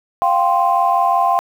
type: chord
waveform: sine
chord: F suspended second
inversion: none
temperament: equal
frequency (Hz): 698.5 / 784 / 1046.5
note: F5 / G5 / C6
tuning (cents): 0 / 0 / 0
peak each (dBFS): -16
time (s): 0.22-1.39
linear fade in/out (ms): 0
effects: tanh soft clip ceiling -3 dBFS + 7-bit